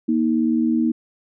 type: tone pair together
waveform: sine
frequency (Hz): 236.4 / 315.6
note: A#3 / D#4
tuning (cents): +24 / +25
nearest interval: perfect fourth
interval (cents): 501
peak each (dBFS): -18 / -20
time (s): 0.08-0.92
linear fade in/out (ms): 10
effects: none